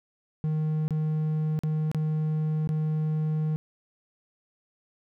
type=tone with dropouts; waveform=triangle; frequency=155.1 Hz; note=D#3; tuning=5 cents flat; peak=-22 dBFS; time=0.44-3.56 s; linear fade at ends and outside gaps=0 ms; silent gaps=0.88-0.907 / 1.59-1.635 / 1.915-1.947 / 2.674-2.691 s; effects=none